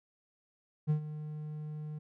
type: tone with ADSR envelope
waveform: triangle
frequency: 152.1 Hz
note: D#3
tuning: 39 cents flat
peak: -22 dBFS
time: 0.87-1.99 s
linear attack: 32 ms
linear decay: 99 ms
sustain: -14 dB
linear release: 11 ms
effects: none